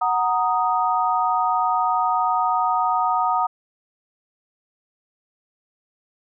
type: chord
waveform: sine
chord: D# minor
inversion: first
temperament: equal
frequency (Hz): 740 / 932.3 / 1244.5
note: F#5 / A#5 / D#6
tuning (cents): 0 / 0 / 0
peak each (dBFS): -22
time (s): 0.01-3.47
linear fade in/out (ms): 10
effects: none